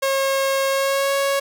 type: tone with pitch glide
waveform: sawtooth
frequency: 542 to 553.7 Hz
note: C#5 to C#5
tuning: -39 to -2 cents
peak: -14 dBFS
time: 0.02-1.4 s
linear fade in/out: 10 ms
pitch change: +37 cents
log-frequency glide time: 0.68-1.14 s
effects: none

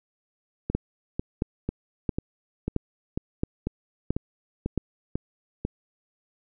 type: two click trains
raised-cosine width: 3 ms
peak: -14 / -11 dBFS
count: 11 / 7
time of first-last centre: 0.7-5.65 / 0.75-4.777 s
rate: 2.02 / 1.49 Hz
effects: none

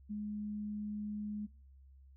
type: tone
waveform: sine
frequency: 209.2 Hz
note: G#3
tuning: 13 cents sharp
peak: -37 dBFS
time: 0.09-1.47 s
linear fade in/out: 20 ms
effects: noise-tail reverb RT60 0.5 s tail -26 dB re dry + added 67 Hz sine -56 dBFS peak until 2.16 s

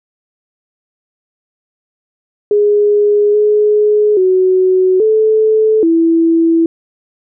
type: tone with pitch steps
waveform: sine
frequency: 414.3 / 420.8 / 372.2 / 435.6 / 330.1 Hz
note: G#4 / G#4 / F#4 / A4 / E4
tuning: -4 / +23 / +10 / -17 / +2 cents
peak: -7 dBFS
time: 2.51-6.66 s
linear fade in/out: 2 ms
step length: 830 ms
effects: none

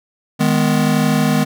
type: chord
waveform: square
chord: G# minor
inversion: second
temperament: just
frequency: 155.74 / 207.7 / 249.2 Hz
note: D#3 / G#3 / B3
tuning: +2 / 0 / +16 cents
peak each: -18 dBFS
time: 0.39-1.45 s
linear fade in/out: 20 ms
effects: none

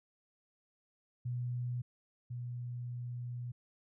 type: tone pair in turn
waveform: sine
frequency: 122.7 / 121.92 Hz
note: B2 / B2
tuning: -11 / -22 cents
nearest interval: unison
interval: 11 cents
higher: first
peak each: -34 / -38 dBFS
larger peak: first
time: 1.25-1.82 / 2.3-3.52 s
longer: second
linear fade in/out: 10 ms
effects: none

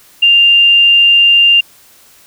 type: tone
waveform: sine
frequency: 2794 Hz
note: F7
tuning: in tune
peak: -4 dBFS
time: 0.22-1.61 s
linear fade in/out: 10 ms
effects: white hiss -44 dBFS RMS until 2.26 s

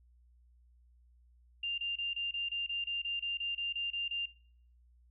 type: tone bursts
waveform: sine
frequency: 2794 Hz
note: F7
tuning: in tune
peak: -33 dBFS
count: 15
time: 1.63-4.258 s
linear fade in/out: 5 ms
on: 150 ms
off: 27 ms
effects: noise-tail reverb RT60 0.6 s tail -21 dB re dry + added 60 Hz sine -61 dBFS peak until 5.1 s

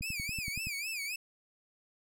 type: click train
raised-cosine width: 5 ms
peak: -29 dBFS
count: 8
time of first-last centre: 0.01-0.67 s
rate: 10.6 Hz
type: tone with vibrato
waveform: sawtooth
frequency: 2429 Hz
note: D#7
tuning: 42 cents flat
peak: -32 dBFS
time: 0.02-1.16 s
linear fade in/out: 5 ms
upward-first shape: sine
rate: 3.7 Hz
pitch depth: 160 cents each way
effects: none

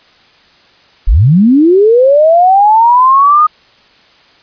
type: linear sweep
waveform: sine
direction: up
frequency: 30.87 to 1244.5 Hz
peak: -3 dBFS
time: 1.07-3.47 s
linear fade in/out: 10 ms
effects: white hiss -45 dBFS RMS until 4.42 s + resampled to 11025 Hz

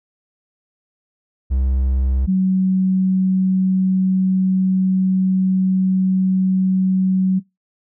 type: tone pair in turn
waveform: triangle / sine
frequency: 65.41 / 187.81 Hz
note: C2 / F#3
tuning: 0 / +26 cents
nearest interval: octave + tritone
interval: 1826 cents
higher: second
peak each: -13 dBFS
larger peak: neither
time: 1.5-2.27 / 2.27-7.4 s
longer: second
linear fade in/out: 20 ms
effects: noise-tail reverb RT60 0.2 s tail -22 dB re dry

